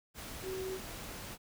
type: tone in noise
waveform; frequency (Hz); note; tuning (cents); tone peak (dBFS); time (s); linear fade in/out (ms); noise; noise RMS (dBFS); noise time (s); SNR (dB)
sine; 377.5; F#4; +35; -37; 0.42-0.8; 50; pink; -45; 0.14-1.38; +5
effects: none